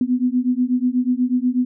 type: beating tone pair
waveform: sine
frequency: 245.9 / 254.1 Hz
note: B3 / B3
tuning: -7 / +49 cents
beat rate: 8.2 Hz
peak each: -19 / -19 dBFS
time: 0.01-1.65 s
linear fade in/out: 2 ms
effects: none